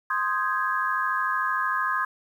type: chord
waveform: sine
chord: Ab major seventh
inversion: first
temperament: equal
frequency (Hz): 1046.5 / 1244.5 / 1568 / 1661.2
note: C6 / Eb6 / G6 / Ab6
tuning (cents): 0 / 0 / 0 / 0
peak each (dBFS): -27 / -28 / -33 / -28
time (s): 0.1-2.05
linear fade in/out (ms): 5
effects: 9-bit